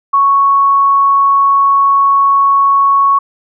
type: tone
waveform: sine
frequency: 1108.7 Hz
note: C#6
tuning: in tune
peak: -6 dBFS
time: 0.13-3.19 s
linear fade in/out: 10 ms
effects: none